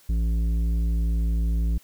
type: tone with tanh clipping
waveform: sine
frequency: 56.3 Hz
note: A1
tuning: 40 cents sharp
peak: -22 dBFS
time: 0.09-1.78 s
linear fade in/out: 5 ms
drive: 10 dB
effects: white hiss -56 dBFS RMS until 1.83 s